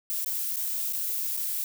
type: noise with dropouts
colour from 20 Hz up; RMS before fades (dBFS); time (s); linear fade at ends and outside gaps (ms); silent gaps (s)
violet; -30; 0.1-1.64; 0; 0.246-0.26 / 0.56-0.568 / 0.925-0.933 / 1.366-1.373
effects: none